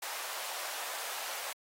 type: high-pass noise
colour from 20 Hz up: pink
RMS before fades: -40 dBFS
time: 0.02-1.53 s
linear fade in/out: 5 ms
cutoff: 600 Hz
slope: 24 dB/octave
effects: AAC 48 kbps